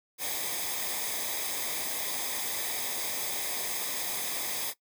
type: noise with comb filter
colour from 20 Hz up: white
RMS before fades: -33 dBFS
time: 0.18-4.74 s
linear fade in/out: 50 ms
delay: 0.7 ms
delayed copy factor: -0.65
effects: noise-tail reverb RT60 0.1 s tail -18 dB re dry